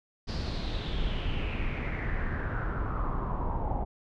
brown noise with low-pass filter sweep, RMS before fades -31 dBFS, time 0.27-3.85 s, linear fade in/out 20 ms, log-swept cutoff 4900 to 790 Hz, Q 5.4, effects none

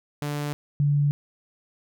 sawtooth / sine tone pair in turn, 146.5 / 144.48 Hz, D3 / D3, -4 / -28 cents, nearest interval unison, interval 24 cents, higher first, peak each -23 / -18 dBFS, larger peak second, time 0.22-0.53 / 0.8-1.11 s, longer neither, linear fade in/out 0 ms, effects none

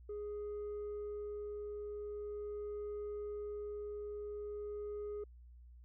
sine tone with tremolo, 415.3 Hz, G#4, in tune, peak -37 dBFS, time 0.09-5.24 s, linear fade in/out 5 ms, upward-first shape sine, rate 0.43 Hz, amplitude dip 25%, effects tanh soft clip ceiling -39 dBFS + added 60 Hz sine -54 dBFS peak until 5.84 s

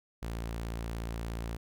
sawtooth tone, 56.9 Hz, A#1, 41 cents flat, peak -31 dBFS, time 0.22-1.57 s, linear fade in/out 10 ms, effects none

